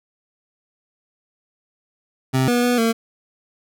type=tone with pitch steps; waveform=25% pulse; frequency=131 / 242.4 / 244.7 / 227.6 Hz; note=C3 / B3 / B3 / A#3; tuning=+2 / -32 / -16 / -41 cents; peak=-12 dBFS; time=2.33-2.93 s; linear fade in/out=20 ms; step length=150 ms; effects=none